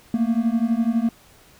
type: beating tone pair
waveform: triangle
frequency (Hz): 224.2 / 236.2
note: A3 / A#3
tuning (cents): +33 / +23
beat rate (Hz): 12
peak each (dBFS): -19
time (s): 0.14-1.09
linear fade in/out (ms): 2
effects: pink hiss -52 dBFS RMS until 1.59 s